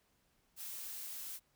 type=noise; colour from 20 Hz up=blue; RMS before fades=-45 dBFS; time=0.56-1.4 s; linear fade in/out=50 ms; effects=pink hiss -75 dBFS RMS until 1.55 s